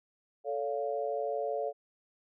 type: chord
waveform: sine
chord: A augmented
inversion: none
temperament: equal with one note detuned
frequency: 440 / 566 / 698.5 Hz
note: A4 / C#5 / E#5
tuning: 0 / +36 / 0 cents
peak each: -35 / -34 / -36 dBFS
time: 0.44-1.73 s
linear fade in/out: 50 ms
effects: none